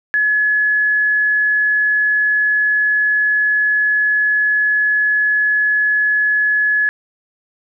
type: tone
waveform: sine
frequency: 1700 Hz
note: G#6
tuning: 40 cents sharp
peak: -12 dBFS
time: 0.14-6.89 s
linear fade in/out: 0 ms
effects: none